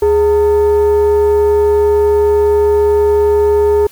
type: tone with frequency modulation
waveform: sine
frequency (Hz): 415.3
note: G#4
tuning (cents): 0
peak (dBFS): -6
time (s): 0.02-3.87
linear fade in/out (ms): 5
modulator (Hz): 489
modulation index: 0.41
effects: tanh soft clip ceiling -5 dBFS + white hiss -42 dBFS RMS until 3.91 s